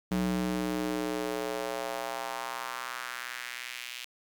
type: tone with high-pass filter sweep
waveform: square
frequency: 61.4 Hz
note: B1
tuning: 9 cents flat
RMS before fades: -34 dBFS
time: 0.11-4.05 s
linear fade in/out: 5 ms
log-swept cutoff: 170 to 2800 Hz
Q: 2
effects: 10-bit